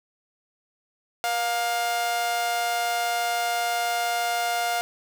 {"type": "tone with amplitude modulation", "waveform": "sawtooth", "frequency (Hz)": 706, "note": "F5", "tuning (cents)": 19, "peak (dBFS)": -17, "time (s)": [1.24, 4.81], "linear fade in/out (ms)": 0, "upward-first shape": "sine", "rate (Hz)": 227, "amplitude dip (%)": 55, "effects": []}